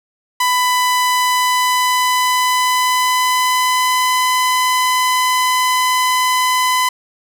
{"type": "tone with pitch glide", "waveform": "sawtooth", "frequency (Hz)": [998, 1009.6], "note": ["B5", "B5"], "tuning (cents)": [18, 38], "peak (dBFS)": -9, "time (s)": [0.4, 6.89], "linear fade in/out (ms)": 5, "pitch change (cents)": 20, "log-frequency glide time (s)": [1, 4.18], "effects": []}